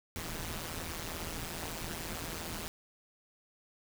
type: noise with amplitude modulation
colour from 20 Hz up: pink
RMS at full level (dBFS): -36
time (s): 0.16-2.68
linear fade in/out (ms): 0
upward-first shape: sine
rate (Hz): 164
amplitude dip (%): 90
effects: none